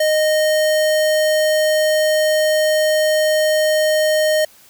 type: tone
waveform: square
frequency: 618 Hz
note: D#5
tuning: 12 cents flat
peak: -14 dBFS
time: 0-4.45 s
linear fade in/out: 5 ms
effects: white hiss -48 dBFS RMS until 4.69 s